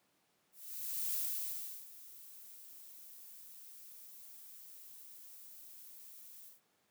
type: noise with ADSR envelope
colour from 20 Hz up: violet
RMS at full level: -36 dBFS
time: 0.52-6.61 s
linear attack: 620 ms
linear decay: 720 ms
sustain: -18 dB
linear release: 150 ms
effects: pink hiss -75 dBFS RMS until 6.9 s + high-pass 200 Hz 12 dB/octave